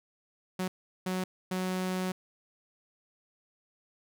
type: tone bursts at uneven times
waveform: sawtooth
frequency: 185 Hz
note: F#3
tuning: in tune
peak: -26 dBFS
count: 3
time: 0.59-0.68 / 1.06-1.24 / 1.51-2.12 s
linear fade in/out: 5 ms
effects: none